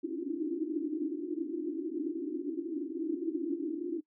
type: band-pass noise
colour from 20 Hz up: white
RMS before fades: -35 dBFS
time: 0.03-4.01 s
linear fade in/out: 10 ms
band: 280 to 350 Hz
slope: 96 dB/octave
effects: noise-tail reverb RT60 0.1 s tail -22 dB re dry